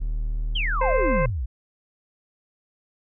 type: tone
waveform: triangle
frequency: 38.36 Hz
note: D#1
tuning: 24 cents flat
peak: -21 dBFS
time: 0-1.31 s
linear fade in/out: 20 ms
type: exponential sweep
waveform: sine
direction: down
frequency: 3322 to 51.91 Hz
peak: -24 dBFS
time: 0.55-1.46 s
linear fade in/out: 10 ms
type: harmonic tone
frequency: 522 Hz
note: C5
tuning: 4 cents flat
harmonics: 1 / 2 / 3 / 4 / 5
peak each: -22 / -27 / -33 / -31 / -38 dBFS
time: 0.81-1.26 s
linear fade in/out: 5 ms
effects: none